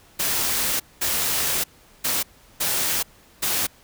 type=noise bursts at uneven times; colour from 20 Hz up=white; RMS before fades=-23 dBFS; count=5; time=0.19-0.8 / 1.01-1.64 / 2.04-2.23 / 2.6-3.03 / 3.42-3.67 s; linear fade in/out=10 ms; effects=pink hiss -53 dBFS RMS until 3.83 s